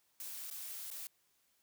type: noise with dropouts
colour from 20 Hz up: blue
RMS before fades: -45 dBFS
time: 0.2-1.07 s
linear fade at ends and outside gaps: 1 ms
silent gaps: 0.501-0.511 / 0.903-0.913 s
effects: white hiss -75 dBFS RMS until 1.62 s